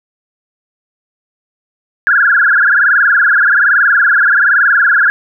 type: tone with frequency modulation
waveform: sine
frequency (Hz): 1541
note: G6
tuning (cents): -30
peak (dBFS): -6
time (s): 2.07-5.1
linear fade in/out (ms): 0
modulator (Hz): 21.2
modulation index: 7.8
effects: none